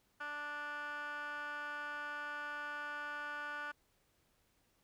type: tone with band-pass filter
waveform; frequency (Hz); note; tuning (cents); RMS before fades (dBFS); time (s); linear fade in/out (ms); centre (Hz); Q
15% pulse; 293.7; D4; 0; -43; 0.2-3.72; 10; 1600; 7.6
effects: pink hiss -75 dBFS RMS until 4.83 s